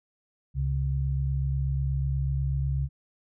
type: tone pair together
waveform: sine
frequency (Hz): 68.33 / 136.5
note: C#2 / C#3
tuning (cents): -24 / -26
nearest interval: octave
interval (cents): 1198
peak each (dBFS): -27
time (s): 0.54-2.89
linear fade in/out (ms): 50
effects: none